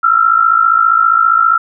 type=tone pair together; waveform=sine; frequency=1318.5 / 1373.5 Hz; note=E6 / F6; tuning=0 / -29 cents; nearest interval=minor second; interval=71 cents; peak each=-10 dBFS; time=0.03-1.58 s; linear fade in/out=10 ms; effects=none